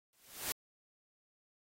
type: noise with exponential growth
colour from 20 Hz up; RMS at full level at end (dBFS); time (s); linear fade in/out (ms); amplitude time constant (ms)
white; -34; 0.13-0.52; 0; 84
effects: AAC 48 kbps